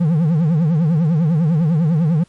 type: tone with vibrato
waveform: triangle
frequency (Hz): 161.1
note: E3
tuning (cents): -39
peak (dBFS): -10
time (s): 0-2.24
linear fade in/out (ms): 10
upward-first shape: triangle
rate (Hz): 10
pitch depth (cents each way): 200
effects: pink hiss -55 dBFS RMS until 2.28 s + MP3 48 kbps